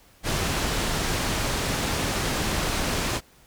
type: low-pass noise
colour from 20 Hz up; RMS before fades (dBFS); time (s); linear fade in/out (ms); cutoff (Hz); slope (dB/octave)
pink; -26; 0.23-3.21; 50; 8900; 12
effects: pink hiss -56 dBFS RMS until 3.46 s